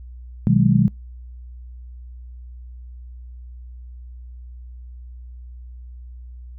sine chord, G# minor seventh, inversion first, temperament just, 124.59 / 155.74 / 186.89 / 207.7 Hz, B2 / D#3 / F#3 / G#3, +16 / +2 / +18 / 0 cents, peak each -18 dBFS, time 0.47-0.88 s, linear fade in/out 0 ms, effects noise-tail reverb RT60 0.2 s tail -24 dB re dry + added 61 Hz sine -35 dBFS peak until 6.58 s

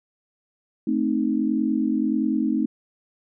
sine chord, A diminished, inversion none, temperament equal, 220 / 261.6 / 311.1 Hz, A3 / C4 / Eb4, 0 / 0 / 0 cents, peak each -24 dBFS, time 0.87-2.66 s, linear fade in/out 5 ms, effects none

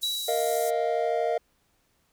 white band-pass noise, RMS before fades -37 dBFS, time 0.01-0.71 s, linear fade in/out 20 ms, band 5400 to 14000 Hz, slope 24 dB/octave
sine tone with exponential decay, 3909 Hz, B7, 19 cents flat, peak -24 dBFS, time 0.03-1.09 s, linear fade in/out 2 ms, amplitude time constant 230 ms
triangle chord, Bb suspended fourth, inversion none, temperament equal with one note detuned, 466.2 / 625.9 / 698.5 Hz, Bb4 / Eb5 / F5, 0 / +10 / 0 cents, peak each -26 dBFS, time 0.28-1.38 s, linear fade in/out 5 ms
effects pink hiss -69 dBFS RMS until 2.12 s

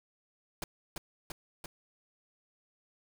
pink noise with echo, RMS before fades -37 dBFS, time 0.62-0.64 s, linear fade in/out 2 ms, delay 340 ms, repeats 3, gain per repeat -2 dB, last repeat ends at 1.66 s, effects none

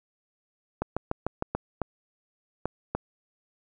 clicks, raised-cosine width 1 ms, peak -13 dBFS, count 9, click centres 0.82 / 0.966 / 1.114 / 1.266 / 1.424 / 1.55 / 1.817 / 2.656 / 2.95 s, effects none

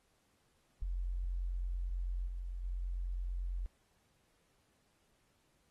sine tone with level steps, 44.53 Hz, F1, 34 cents sharp, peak -34 / -38 / -35 dBFS, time 0.82-3.66 s, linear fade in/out 0 ms, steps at 2.26 / 2.63 s, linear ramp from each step 20 ms, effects pink hiss -75 dBFS RMS until 5.7 s + AAC 32 kbps

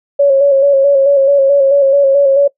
sine tone with vibrato, 554.4 Hz, C#5, in tune, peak -5 dBFS, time 0.19-2.48 s, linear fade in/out 10 ms, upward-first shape square, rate 4.6 Hz, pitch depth 34 cents each way, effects noise-tail reverb RT60 0.1 s tail -20 dB re dry

